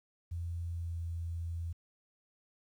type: tone with pitch glide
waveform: sine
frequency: 85.2 to 84.17 Hz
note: F2 to E2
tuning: -42 to +37 cents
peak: -35 dBFS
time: 0.31-1.73 s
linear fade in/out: 10 ms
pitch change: -21 cents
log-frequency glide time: 0.65-1.03 s
effects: 11-bit